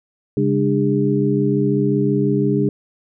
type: tone cluster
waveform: sine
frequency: 136.9 / 202.7 / 297.7 / 404.6 Hz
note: C#3 / G#3 / D4 / G#4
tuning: -21 / -42 / +24 / -45 cents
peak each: -20 dBFS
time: 0.37-2.69 s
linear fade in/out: 2 ms
effects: none